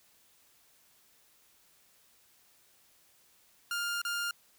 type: tone with dropouts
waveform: sawtooth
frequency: 1405 Hz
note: F6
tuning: 10 cents sharp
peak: -28 dBFS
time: 3.71-4.31 s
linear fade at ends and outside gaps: 2 ms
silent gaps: 4.017-4.05 s
effects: white hiss -65 dBFS RMS until 4.58 s